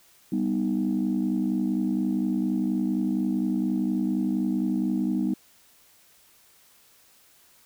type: chord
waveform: sine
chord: G augmented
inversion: none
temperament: equal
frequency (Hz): 196 / 246.9 / 311.1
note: G3 / B3 / D#4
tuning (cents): 0 / 0 / 0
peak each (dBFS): -26 / -26 / -27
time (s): 0.32-5.34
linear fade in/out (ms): 5
effects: tanh soft clip ceiling -16 dBFS + white hiss -58 dBFS RMS until 7.65 s